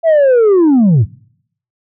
sine linear sweep, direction down, 673 to 87.8 Hz, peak -3 dBFS, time 0.03-1.06 s, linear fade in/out 50 ms, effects noise-tail reverb RT60 0.7 s tail -25 dB re dry + tanh soft clip ceiling -5 dBFS

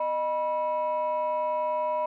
sine tone pair together, 615 / 975.6 Hz, D#5 / B5, -20 / -21 cents, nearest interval minor sixth, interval 799 cents, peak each -26 dBFS, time 0-2.06 s, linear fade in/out 5 ms, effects tanh soft clip ceiling -21 dBFS

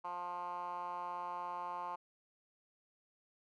10% pulse tone with band-pass filter, 176.5 Hz, F3, 19 cents sharp, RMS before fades -42 dBFS, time 0.04-1.96 s, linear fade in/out 10 ms, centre 980 Hz, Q 5.7, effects none

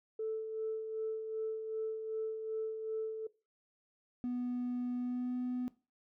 sine tone with tremolo, 440 Hz, A4, in tune, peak -32 dBFS, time 0.19-3.27 s, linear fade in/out 5 ms, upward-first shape sine, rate 2.6 Hz, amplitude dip 50%
triangle tone with pitch glide, 246.4 to 249.4 Hz, B3 to B3, -4 to +17 cents, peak -31 dBFS, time 4.24-5.68 s, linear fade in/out 0 ms, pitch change +21 cents, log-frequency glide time 4.97-5.36 s
effects noise-tail reverb RT60 0.3 s tail -20 dB re dry + tanh soft clip ceiling -29 dBFS

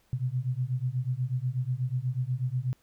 sine beating tone pair, 122.9 / 131.1 Hz, B2 / C3, -8 / +4 cents, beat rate 8.2 Hz, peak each -30 dBFS, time 0.13-2.73 s, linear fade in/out 0 ms, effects pink hiss -67 dBFS RMS until 2.82 s

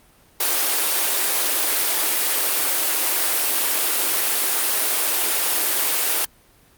white high-pass noise, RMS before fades -20 dBFS, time 0.4-6.25 s, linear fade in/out 5 ms, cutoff 290 Hz, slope 48 dB/octave, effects pink hiss -54 dBFS RMS until 6.77 s + Opus 32 kbps

